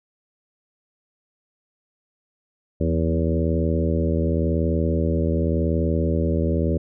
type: harmonic tone with a mistuned harmonic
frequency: 80.9 Hz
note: E2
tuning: 32 cents flat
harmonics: 1 / 2 / 3 / 4 / 5 / 6 / 7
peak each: -22 / -25 / -27 / -28 / -29 / -30 / -30 dBFS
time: 2.8-6.78 s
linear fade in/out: 10 ms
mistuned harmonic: 2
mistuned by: +47 cents
effects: none